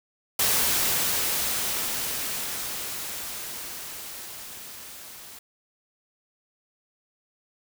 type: noise with level ramp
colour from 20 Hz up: white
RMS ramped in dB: -22 to -44 dBFS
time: 0.39-5.39 s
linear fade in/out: 5 ms
effects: none